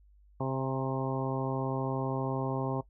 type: harmonic tone with a mistuned harmonic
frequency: 132.5 Hz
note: C3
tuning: 22 cents sharp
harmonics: 1 / 2 / 3 / 4 / 5 / 6 / 7 / 8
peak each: -33 / -36 / -38 / -39 / -40 / -41 / -41 / -42 dBFS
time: 0.4-2.81 s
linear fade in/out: 5 ms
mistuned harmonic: 6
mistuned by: +33 cents
effects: noise-tail reverb RT60 0.1 s tail -19 dB re dry + added 50 Hz sine -57 dBFS peak until 2.89 s